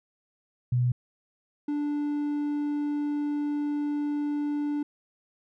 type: tone pair in turn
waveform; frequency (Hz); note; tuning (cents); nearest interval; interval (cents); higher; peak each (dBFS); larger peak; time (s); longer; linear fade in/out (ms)
sine / triangle; 123.47 / 293; B2 / D4; 0 / -4; octave + minor third; 1496; second; -21 / -24; first; 0.72-0.92 / 1.68-4.83; second; 5
effects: none